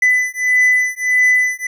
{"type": "beating tone pair", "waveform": "triangle", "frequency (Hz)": [2000, 2001.6], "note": ["B6", "B6"], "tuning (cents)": [21, 23], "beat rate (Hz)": 1.6, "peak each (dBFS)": -13, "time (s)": [0.02, 1.67], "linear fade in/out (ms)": 5, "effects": []}